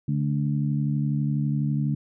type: harmonic tone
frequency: 72.1 Hz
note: D2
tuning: 31 cents flat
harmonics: 2 / 3 / 4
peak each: -23 / -28 / -33 dBFS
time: 0.08-1.95 s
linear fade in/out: 5 ms
effects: none